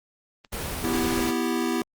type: clicks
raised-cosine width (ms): 0.2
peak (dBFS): -29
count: 3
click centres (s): 0.448 / 0.688 / 0.72
type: noise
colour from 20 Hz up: pink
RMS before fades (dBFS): -31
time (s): 0.52-1.31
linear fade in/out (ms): 10
type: chord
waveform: square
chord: E minor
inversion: second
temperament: equal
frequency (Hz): 246.9 / 329.6 / 392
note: B3 / E4 / G4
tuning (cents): 0 / 0 / 0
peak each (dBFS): -28 / -28 / -31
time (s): 0.84-1.82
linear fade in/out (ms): 2
effects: Opus 24 kbps